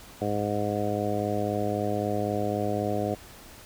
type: harmonic tone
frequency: 103.83 Hz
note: G#2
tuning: in tune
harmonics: 1 / 2 / 3 / 4 / 5 / 6 / 7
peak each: -33 / -33 / -33 / -33 / -33 / -33 / -33 dBFS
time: 0.21-3.15 s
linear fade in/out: 10 ms
effects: pink hiss -48 dBFS RMS until 3.65 s